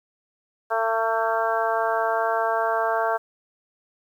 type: harmonic tone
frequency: 225.1 Hz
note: A3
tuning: 40 cents sharp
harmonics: 2 / 3 / 4 / 5 / 6 / 7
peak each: -29 / -24 / -27 / -29 / -30 / -30 dBFS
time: 0.7-3.18 s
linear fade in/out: 20 ms
effects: 9-bit